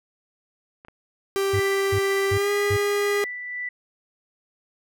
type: clicks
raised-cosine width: 0.5 ms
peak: -29 dBFS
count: 2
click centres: 0.849 / 0.884 s
type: tone with pitch glide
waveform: 45% pulse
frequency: 392 to 408.4 Hz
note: G4 to G#4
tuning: 0 to -29 cents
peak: -21 dBFS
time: 1.36-3.24 s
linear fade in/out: 0 ms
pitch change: +71 cents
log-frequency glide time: 2.3-2.5 s
type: tone bursts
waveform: triangle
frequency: 100 Hz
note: G2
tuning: 35 cents sharp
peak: -20 dBFS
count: 4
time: 1.53-2.77 s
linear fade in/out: 10 ms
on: 70 ms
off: 320 ms
type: tone with tremolo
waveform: sine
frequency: 1975.5 Hz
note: B6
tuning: in tune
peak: -27 dBFS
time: 1.54-3.69 s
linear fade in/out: 5 ms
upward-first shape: sine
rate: 2 Hz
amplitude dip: 40%
effects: none